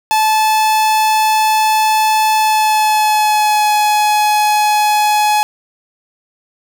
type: tone with pitch glide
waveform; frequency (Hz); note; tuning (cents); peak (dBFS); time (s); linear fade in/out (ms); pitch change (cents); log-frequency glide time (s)
45% pulse; 868 to 843.8; A5 to G#5; -24 to +27; -10; 0.11-5.43; 0; -49; 2.36-3.72
effects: none